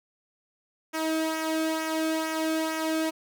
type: tone with flanger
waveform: sawtooth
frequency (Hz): 318.5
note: D#4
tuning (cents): +41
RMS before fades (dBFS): -28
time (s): 0.93-3.11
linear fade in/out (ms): 20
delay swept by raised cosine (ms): 0.23 to 1.04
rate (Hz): 2.2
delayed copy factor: -0.55
effects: none